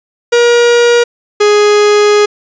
45% pulse tone pair in turn, 476.2 / 416.1 Hz, A#4 / G#4, +37 / +3 cents, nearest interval major second, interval 234 cents, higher first, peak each -5 dBFS, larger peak neither, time 0.32-1.04 / 1.4-2.26 s, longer second, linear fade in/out 10 ms, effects resampled to 16000 Hz + 7-bit

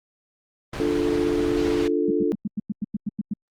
pink low-pass noise, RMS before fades -32 dBFS, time 0.73-1.88 s, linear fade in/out 5 ms, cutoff 4500 Hz, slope 12 dB/octave
sine chord, D minor, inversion none, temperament equal, 293.7 / 349.2 / 440 Hz, D4 / F4 / A4, 0 / 0 / 0 cents, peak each -24 dBFS, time 0.8-2.32 s, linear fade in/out 0 ms
sine tone bursts, 207.7 Hz, G#3, in tune, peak -22 dBFS, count 11, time 2.08-3.337 s, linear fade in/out 5 ms, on 27 ms, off 96 ms
effects Opus 24 kbps

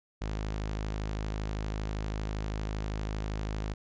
sawtooth tone, 52.6 Hz, G#1, 23 cents sharp, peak -28 dBFS, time 0.21-3.74 s, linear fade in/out 10 ms, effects resampled to 16000 Hz

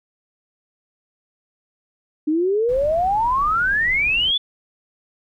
sine exponential sweep, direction up, 296 to 3520 Hz, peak -16 dBFS, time 2.27-4.38 s, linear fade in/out 10 ms
brown noise, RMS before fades -35 dBFS, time 2.69-4.31 s, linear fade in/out 0 ms
effects none

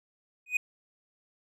triangle tone with exponential growth, 2490 Hz, D#7, 1 cent sharp, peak -18 dBFS, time 0.46-0.57 s, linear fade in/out 5 ms, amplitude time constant 23 ms, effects none

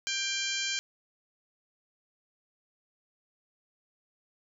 harmonic tone with a mistuned harmonic, 790 Hz, G5, 13 cents sharp, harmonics 2 / 3 / 4 / 5 / 6 / 7 / 8 / 9, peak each -38 / -36 / -35 / -39 / -40 / -40 / -39 / -40 dBFS, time 0.07-0.79 s, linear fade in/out 0 ms, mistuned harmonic 5, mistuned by +70 cents, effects none

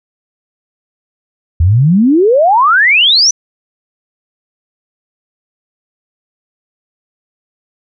sine exponential sweep, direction up, 77.78 to 6100 Hz, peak -5 dBFS, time 1.6-3.31 s, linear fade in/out 5 ms, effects none

